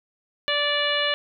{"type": "harmonic tone", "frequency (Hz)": 583, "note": "D5", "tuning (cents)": -13, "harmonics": [1, 2, 3, 4, 5, 6, 7], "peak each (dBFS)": [-27, -31, -27, -31, -26, -29, -33], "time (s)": [0.48, 1.14], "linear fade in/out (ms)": 0, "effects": []}